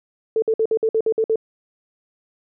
sine tone bursts, 443.5 Hz, A4, 14 cents sharp, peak -15 dBFS, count 9, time 0.36-1.358 s, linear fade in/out 2 ms, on 62 ms, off 55 ms, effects none

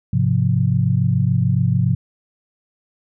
sine chord, F minor, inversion first, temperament equal, 103.83 / 130.81 / 174.61 Hz, Ab2 / C3 / F3, 0 / 0 / 0 cents, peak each -19 / -17 / -20 dBFS, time 0.13-1.95 s, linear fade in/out 5 ms, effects none

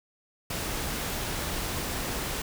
pink noise, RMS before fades -32 dBFS, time 0.5-2.42 s, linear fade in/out 5 ms, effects none

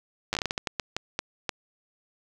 slowing click train, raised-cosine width 0.2 ms, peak -10 dBFS, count 14, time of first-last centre 0.33-1.492 s, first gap 9 ms, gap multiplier 1.34, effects none

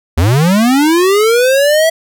square linear sweep, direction up, 73.42 to 659.3 Hz, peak -8 dBFS, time 0.17-1.9 s, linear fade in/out 10 ms, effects none

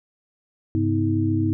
sine tone cluster, 101.7 / 135.3 / 249.2 / 318 Hz, G#2 / C#3 / B3 / D#4, -36 / -42 / +16 / +38 cents, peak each -22 / -30 / -27 / -22 dBFS, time 0.75-1.53 s, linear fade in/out 0 ms, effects none

